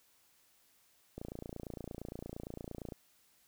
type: click train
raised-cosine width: 2 ms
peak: -29 dBFS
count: 51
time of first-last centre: 1.18-2.922 s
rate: 28.7 Hz
effects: white hiss -69 dBFS RMS until 3.47 s